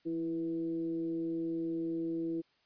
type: tone with frequency modulation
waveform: sine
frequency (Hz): 329.6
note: E4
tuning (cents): 0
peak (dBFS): -32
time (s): 0.05-2.42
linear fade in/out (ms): 20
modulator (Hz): 161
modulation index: 0.41
effects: white hiss -71 dBFS RMS until 2.65 s + resampled to 11025 Hz